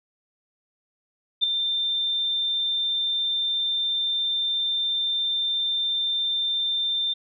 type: tone with ADSR envelope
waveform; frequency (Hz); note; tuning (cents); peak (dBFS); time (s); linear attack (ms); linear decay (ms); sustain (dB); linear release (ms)
sine; 3583; A7; +31; -14; 1.41-7.14; 27; 4; -8; 14
effects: none